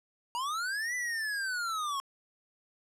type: linear two-way sweep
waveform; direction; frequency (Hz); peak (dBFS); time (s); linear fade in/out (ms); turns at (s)
square; up then down; 932.3 to 2002 to 1077; -32; 0.35-2; 0; 0.95
effects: low-pass 11000 Hz 12 dB/octave